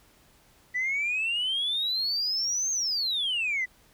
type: exponential two-way sweep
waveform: sine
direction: up then down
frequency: 1959 to 6460 to 1959 Hz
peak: -24 dBFS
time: 0.74-3.66 s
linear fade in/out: 20 ms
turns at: 2.71 s
effects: tanh soft clip ceiling -22 dBFS + pink hiss -60 dBFS RMS until 3.93 s